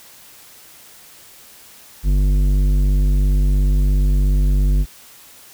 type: tone with tanh clipping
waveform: sine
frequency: 48.53 Hz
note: G1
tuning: 17 cents flat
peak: -14 dBFS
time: 2.03-4.86 s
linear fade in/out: 50 ms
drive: 12 dB
effects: white hiss -44 dBFS RMS until 5.53 s